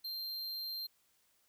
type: tone with amplitude modulation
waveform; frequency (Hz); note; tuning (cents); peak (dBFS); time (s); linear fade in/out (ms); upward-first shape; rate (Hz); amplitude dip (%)
square; 4168; C8; -7; -38; 0.04-0.87; 10; sine; 155; 25
effects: white hiss -73 dBFS RMS until 1.48 s